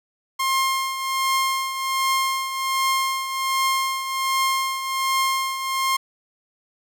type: tone with tremolo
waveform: sawtooth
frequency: 1064 Hz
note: C6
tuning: 29 cents sharp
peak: -14 dBFS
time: 0.39-5.97 s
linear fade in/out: 10 ms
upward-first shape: triangle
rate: 1.3 Hz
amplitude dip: 65%
effects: none